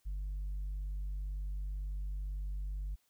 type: tone with tanh clipping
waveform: sine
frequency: 49 Hz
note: G1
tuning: in tune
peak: -36 dBFS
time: 0.05-2.96 s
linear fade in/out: 20 ms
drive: 1 dB
effects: white hiss -75 dBFS RMS until 3.09 s